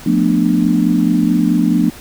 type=chord; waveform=sine; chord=B half-diminished seventh; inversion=second; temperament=just; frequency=177.8 / 222.2 / 246.9 / 296.3 Hz; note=F3 / A3 / B3 / D4; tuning=+31 / +17 / 0 / +15 cents; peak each=-16 dBFS; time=0.06-1.9 s; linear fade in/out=5 ms; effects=pink hiss -36 dBFS RMS until 2 s